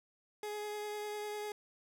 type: tone with vibrato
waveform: 30% pulse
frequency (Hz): 418.9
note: G#4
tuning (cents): +15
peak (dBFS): -36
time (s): 0.43-1.52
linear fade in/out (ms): 2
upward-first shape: sine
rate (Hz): 10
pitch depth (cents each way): 11
effects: none